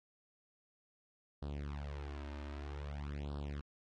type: tone with flanger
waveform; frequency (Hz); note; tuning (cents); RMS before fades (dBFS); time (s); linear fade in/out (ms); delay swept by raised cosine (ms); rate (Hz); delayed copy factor
sawtooth; 72; D2; -34; -43; 1.42-3.61; 5; 0.22 to 3.32; 0.52; +0.9
effects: low-pass 4000 Hz 12 dB/octave + AAC 32 kbps